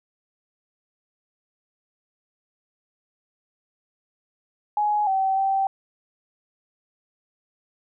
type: tone with pitch steps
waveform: sine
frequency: 837 / 769 / 777 Hz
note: G#5 / G5 / G5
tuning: +13 / -33 / -16 cents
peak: -19 dBFS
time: 4.77-5.67 s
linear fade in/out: 2 ms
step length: 300 ms
effects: none